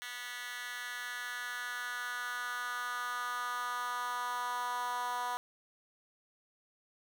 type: tone with high-pass filter sweep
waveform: 10% pulse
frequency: 245.1 Hz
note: B3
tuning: 13 cents flat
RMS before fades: -38 dBFS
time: 0.02-5.37 s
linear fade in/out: 0 ms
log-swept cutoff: 2100 to 890 Hz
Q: 3.2
effects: none